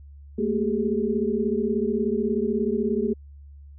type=tone cluster; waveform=sine; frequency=216.1 / 232.6 / 387.9 / 421.1 Hz; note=A3 / A#3 / G4 / G#4; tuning=-31 / -4 / -18 / +24 cents; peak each=-27 dBFS; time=0.38-3.14 s; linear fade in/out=10 ms; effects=added 71 Hz sine -42 dBFS peak until 3.78 s